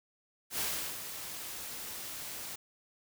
white noise with ADSR envelope, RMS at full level -33 dBFS, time 0.5-2.56 s, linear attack 89 ms, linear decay 380 ms, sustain -9 dB, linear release 10 ms, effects none

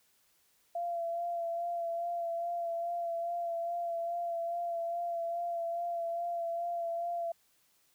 sine tone with vibrato, 683 Hz, F5, 39 cents flat, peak -32 dBFS, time 0.75-7.32 s, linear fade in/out 5 ms, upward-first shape sine, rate 2.4 Hz, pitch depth 25 cents each way, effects white hiss -70 dBFS RMS until 7.94 s

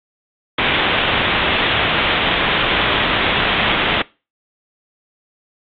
white low-pass noise, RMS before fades -17 dBFS, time 0.58-4.02 s, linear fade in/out 5 ms, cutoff 3600 Hz, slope 96 dB/octave, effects noise-tail reverb RT60 0.3 s tail -22 dB re dry + AAC 48 kbps

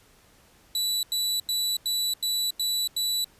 sawtooth tone bursts, 3951 Hz, B7, in tune, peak -21 dBFS, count 7, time 0.75-3.244 s, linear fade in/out 2 ms, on 280 ms, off 89 ms, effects pink hiss -58 dBFS RMS until 3.39 s + resampled to 32000 Hz

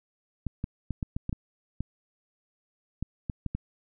clicks, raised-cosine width 5 ms, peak -18 dBFS, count 12, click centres 0.467 / 0.641 / 0.907 / 1.028 / 1.165 / 1.294 / 1.328 / 1.806 / 3.026 / 3.298 / 3.463 / 3.55 s, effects none

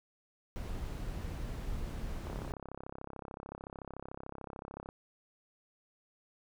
brown noise, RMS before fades -39 dBFS, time 0.56-2.52 s, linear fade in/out 0 ms
click train, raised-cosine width 1 ms, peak -29 dBFS, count 89, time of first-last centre 2.27-4.889 s, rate 33.6 Hz
effects none

